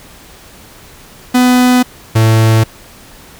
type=tone pair in turn; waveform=45% pulse; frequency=249.8 / 111.27 Hz; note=B3 / A2; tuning=+20 / +20 cents; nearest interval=octave + major second; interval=1400 cents; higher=first; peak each=-6 dBFS; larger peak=neither; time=1.34-1.83 / 2.15-2.64 s; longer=neither; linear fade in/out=10 ms; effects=pink hiss -38 dBFS RMS until 3.39 s